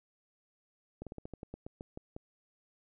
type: slowing click train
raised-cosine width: 2 ms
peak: -29 dBFS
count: 12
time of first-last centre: 1.02-2.164 s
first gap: 47 ms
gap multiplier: 1.15
effects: none